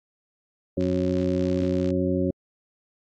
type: harmonic tone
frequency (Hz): 91.4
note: F#2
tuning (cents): -21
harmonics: 1 / 2 / 3 / 4 / 6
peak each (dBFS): -30 / -27 / -26 / -27 / -29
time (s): 0.77-2.31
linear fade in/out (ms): 5
type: click train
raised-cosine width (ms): 0.2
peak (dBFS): -25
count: 74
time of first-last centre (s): 0.81-1.904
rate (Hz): 66.7
effects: AAC 48 kbps